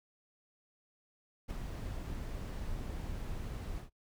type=noise with ADSR envelope; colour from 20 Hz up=brown; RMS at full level=-35 dBFS; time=1.48-3.9 s; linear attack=25 ms; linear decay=8 ms; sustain=-5 dB; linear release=130 ms; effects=noise-tail reverb RT60 0.1 s tail -23 dB re dry